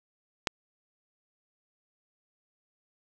click, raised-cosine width 0.2 ms, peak -8 dBFS, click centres 0.472 s, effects none

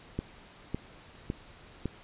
click train, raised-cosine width 3 ms, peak -18 dBFS, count 4, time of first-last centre 0.19-1.857 s, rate 1.8 Hz, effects pink hiss -53 dBFS RMS until 2.03 s + resampled to 8000 Hz

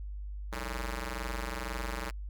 5% pulse ring-modulated tone, 126 Hz, B2, 35 cents sharp, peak -22 dBFS, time 0.52-2.11 s, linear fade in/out 10 ms, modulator 704 Hz, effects added 50 Hz sine -37 dBFS peak until 2.29 s

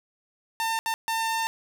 sawtooth tone bursts at uneven times, 901 Hz, A5, 41 cents sharp, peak -21 dBFS, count 3, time 0.6-0.79 / 0.86-0.94 / 1.08-1.47 s, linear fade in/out 0 ms, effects 8-bit

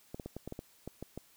clicks, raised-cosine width 2 ms, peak -27 dBFS, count 10, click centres 0.145 / 0.198 / 0.26 / 0.366 / 0.476 / 0.524 / 0.591 / 0.876 / 1.026 / 1.176 s, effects white hiss -64 dBFS RMS until 1.36 s

